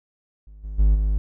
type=tone with level steps; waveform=triangle; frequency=51.4 Hz; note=G#1; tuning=17 cents flat; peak=-39 / -27 / -11 / -16 dBFS; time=0.47-1.18 s; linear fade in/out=0 ms; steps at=0.63 / 0.78 / 0.94 s; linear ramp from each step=20 ms; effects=none